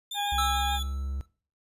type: tone with vibrato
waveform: 40% pulse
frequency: 3520 Hz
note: A7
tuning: in tune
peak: -32 dBFS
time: 0.11-0.83 s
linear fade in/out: 5 ms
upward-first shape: triangle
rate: 6.8 Hz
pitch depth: 61 cents each way
type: harmonic tone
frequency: 817 Hz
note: G#5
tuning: 29 cents flat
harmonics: 1 / 2 / 3 / 4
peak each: -28 / -38 / -39 / -39 dBFS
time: 0.14-0.8 s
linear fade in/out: 50 ms
type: tone with pitch glide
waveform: triangle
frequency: 66.3 to 68.36 Hz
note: C2 to C#2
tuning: +23 to -24 cents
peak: -28 dBFS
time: 0.32-1.21 s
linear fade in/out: 0 ms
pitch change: +53 cents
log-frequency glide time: 0.58-0.74 s
type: tone with exponential decay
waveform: square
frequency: 1318.5 Hz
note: E6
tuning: in tune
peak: -25 dBFS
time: 0.38-1.26 s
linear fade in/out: 5 ms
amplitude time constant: 190 ms
effects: noise-tail reverb RT60 0.4 s tail -19 dB re dry + resampled to 32000 Hz